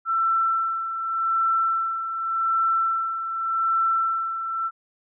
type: tone with tremolo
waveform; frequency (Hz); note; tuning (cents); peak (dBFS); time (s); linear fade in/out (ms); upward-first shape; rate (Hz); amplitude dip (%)
sine; 1339; E6; +27; -18; 0.05-4.71; 50; sine; 0.86; 60
effects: none